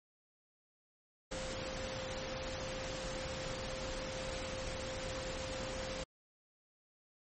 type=tone in noise; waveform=sine; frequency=523.3 Hz; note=C5; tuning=in tune; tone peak=-43 dBFS; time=1.31-6.04 s; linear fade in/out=10 ms; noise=pink; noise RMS=-42 dBFS; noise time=1.31-6.04 s; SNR=-4 dB; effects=MP3 32 kbps